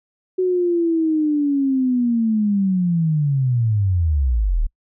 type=linear sweep; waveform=sine; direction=down; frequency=372.9 to 33.17 Hz; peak=-15 dBFS; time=0.38-4.67 s; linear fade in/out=10 ms; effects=noise-tail reverb RT60 0.1 s tail -26 dB re dry